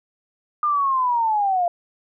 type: linear sweep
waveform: sine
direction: down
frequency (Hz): 1216 to 683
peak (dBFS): -17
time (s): 0.63-1.68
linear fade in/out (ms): 2
effects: none